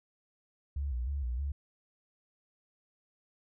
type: tone with vibrato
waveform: sine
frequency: 65.41 Hz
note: C2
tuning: in tune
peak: -31 dBFS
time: 0.76-1.52 s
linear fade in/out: 5 ms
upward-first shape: square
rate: 3.2 Hz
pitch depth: 130 cents each way
effects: none